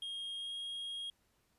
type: tone with pitch glide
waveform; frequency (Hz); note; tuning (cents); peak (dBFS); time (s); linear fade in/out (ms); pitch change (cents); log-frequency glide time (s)
triangle; 3245 to 3266; G#7 to G#7; -41 to -30; -38; 0.02-1.1; 2; +11; 0.37-0.53
effects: pink hiss -75 dBFS RMS until 1.58 s + resampled to 32000 Hz